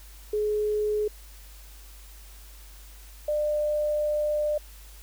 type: tone pair in turn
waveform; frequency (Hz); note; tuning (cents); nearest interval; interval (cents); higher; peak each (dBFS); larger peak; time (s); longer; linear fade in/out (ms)
sine; 422.1 / 598.8; G#4 / D5; +28 / +33; tritone; 605; second; -23; neither; 0.33-1.08 / 3.28-4.58; second; 5
effects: added 50 Hz sine -45 dBFS peak until 5.02 s + white hiss -52 dBFS RMS until 5.02 s